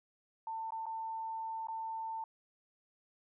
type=tone with dropouts; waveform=sine; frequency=895 Hz; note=A5; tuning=29 cents sharp; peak=-37 dBFS; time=0.47-2.24 s; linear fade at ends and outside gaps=2 ms; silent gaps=0.706-0.721 / 0.857-0.865 / 1.671-1.684 s; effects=none